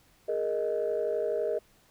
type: chord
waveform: sine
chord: Ab suspended second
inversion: none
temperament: just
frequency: 415.3 / 467.2 / 623 Hz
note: Ab4 / Bb4 / Eb5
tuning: 0 / +4 / +2 cents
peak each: -31 / -30 / -30 dBFS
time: 0.28-1.59 s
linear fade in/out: 10 ms
effects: tanh soft clip ceiling -20 dBFS + pink hiss -63 dBFS RMS until 1.9 s